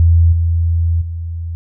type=tone with level steps; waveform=sine; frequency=83.7 Hz; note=E2; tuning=27 cents sharp; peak=-6 / -11 / -20 dBFS; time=0-1.55 s; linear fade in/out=0 ms; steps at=0.32 / 1.01 s; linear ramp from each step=10 ms; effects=none